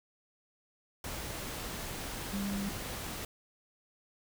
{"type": "tone in noise", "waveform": "sine", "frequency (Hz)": 199.1, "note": "G3", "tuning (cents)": 27, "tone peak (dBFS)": -33, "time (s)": [2.33, 2.69], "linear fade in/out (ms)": 2, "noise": "pink", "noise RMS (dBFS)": -40, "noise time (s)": [1.04, 3.25], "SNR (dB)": 4, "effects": []}